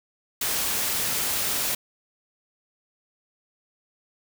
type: noise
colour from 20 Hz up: white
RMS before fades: -26 dBFS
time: 0.41-1.75 s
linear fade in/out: 5 ms
effects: none